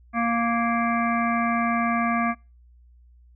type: harmonic tone with a mistuned harmonic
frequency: 233.1 Hz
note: A#3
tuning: in tune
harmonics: 1 / 3 / 5 / 7 / 9 / 10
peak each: -24 / -27 / -26 / -32 / -33 / -35 dBFS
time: 0.13-2.35 s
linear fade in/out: 50 ms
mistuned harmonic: 7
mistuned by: +17 cents
effects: noise-tail reverb RT60 0.3 s tail -26 dB re dry + added 60 Hz sine -50 dBFS peak until 3.35 s